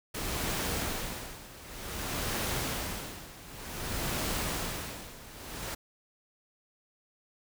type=noise with tremolo; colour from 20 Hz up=pink; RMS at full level=-32 dBFS; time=0.14-5.75 s; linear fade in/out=10 ms; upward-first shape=sine; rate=0.54 Hz; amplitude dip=85%; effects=none